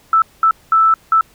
sine tone bursts at uneven times, 1318.5 Hz, E6, in tune, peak -8 dBFS, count 4, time 0.13-0.22 / 0.43-0.51 / 0.72-0.94 / 1.12-1.21 s, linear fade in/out 2 ms, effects pink hiss -50 dBFS RMS until 1.34 s

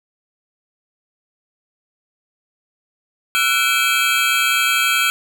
square tone cluster, 1347 / 1478 / 2325 / 2578 / 3220 Hz, E6 / F#6 / D7 / E7 / G7, +37 / -2 / -18 / -39 / +46 cents, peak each -22 dBFS, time 3.35-5.1 s, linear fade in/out 0 ms, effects none

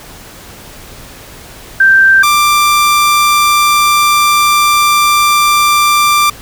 sine / sawtooth tone pair in turn, 1568 / 1182.5 Hz, G6 / D6, 0 / +12 cents, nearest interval perfect fourth, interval 488 cents, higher first, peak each -3 dBFS, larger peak neither, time 1.8-2.23 / 2.23-6.3 s, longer second, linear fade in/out 5 ms, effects pink hiss -33 dBFS RMS until 6.41 s

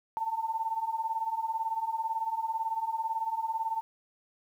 sine beating tone pair, 883 / 901 Hz, A5 / A5, +6 / +41 cents, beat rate 18 Hz, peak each -34 / -31 dBFS, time 0.17-3.81 s, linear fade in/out 0 ms, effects 10-bit

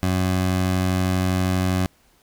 20% pulse tone, 92.5 Hz, F#2, in tune, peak -14 dBFS, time 0.03-1.86 s, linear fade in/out 0 ms, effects pink hiss -59 dBFS RMS until 2.22 s

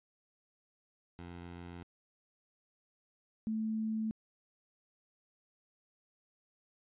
15% pulse / sine tone pair in turn, 87.1 / 219.5 Hz, F2 / A3, -4 / -4 cents, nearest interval octave + major third, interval 1600 cents, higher second, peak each -39 / -32 dBFS, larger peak second, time 1.19-1.83 / 3.47-4.11 s, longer neither, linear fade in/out 0 ms, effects resampled to 8000 Hz

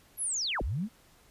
sine linear two-way sweep, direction down then up, 11720 to 34.82 to 238 Hz, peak -29 dBFS, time 0.17-0.89 s, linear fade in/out 50 ms, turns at 0.62 s, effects pink hiss -61 dBFS RMS until 1.3 s + resampled to 32000 Hz

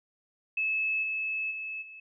sine tone with level steps, 2600 Hz, E7, 24 cents flat, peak -26 / -29 / -34 / -44 dBFS, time 0.57-2 s, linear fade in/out 5 ms, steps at 1.02 / 1.5 / 1.81 s, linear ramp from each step 20 ms, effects none

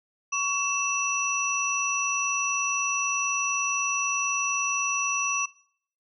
sine tone cluster, 1119 / 2669 / 5860 Hz, C#6 / E7 / F#8, +16 / +21 / -18 cents, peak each -29 dBFS, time 0.32-5.46 s, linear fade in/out 10 ms, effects noise-tail reverb RT60 0.6 s tail -21 dB re dry

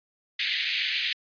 pink band-pass noise, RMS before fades -28 dBFS, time 0.39-1.13 s, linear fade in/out 5 ms, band 1900 to 4400 Hz, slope 48 dB/octave, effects resampled to 11025 Hz

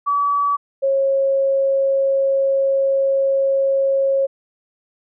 sine tone pair in turn, 1144 / 544.1 Hz, D6 / C#5, -46 / -32 cents, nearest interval octave + minor second, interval 1286 cents, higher first, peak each -15 / -14 dBFS, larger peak second, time 0.06-0.57 / 0.82-4.27 s, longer second, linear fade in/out 20 ms, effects none

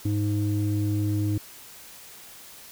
square tone with low-pass filter, 103.83 Hz, G#2, in tune, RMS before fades -25 dBFS, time 0.05-1.38 s, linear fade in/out 5 ms, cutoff 260 Hz, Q 9.1, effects white hiss -46 dBFS RMS until 2.71 s

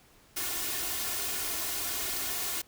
white noise with comb filter, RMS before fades -33 dBFS, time 0.36-2.62 s, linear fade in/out 10 ms, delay 2.8 ms, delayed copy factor +0.7, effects pink hiss -60 dBFS RMS until 2.67 s

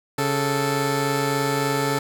15% pulse tone pair together, 138.84 / 440 Hz, C#3 / A4, +3 / 0 cents, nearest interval octave + minor sixth, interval 1997 cents, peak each -17 dBFS, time 0.18-1.99 s, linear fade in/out 5 ms, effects none

